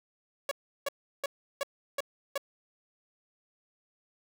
sawtooth tone bursts, 560 Hz, C#5, 18 cents sharp, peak -25 dBFS, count 6, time 0.49-2.378 s, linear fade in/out 2 ms, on 23 ms, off 350 ms, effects none

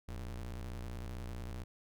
square ring-modulated tone, 61.1 Hz, B1, 18 cents flat, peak -38 dBFS, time 0.08-1.64 s, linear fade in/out 10 ms, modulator 27.8 Hz, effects none

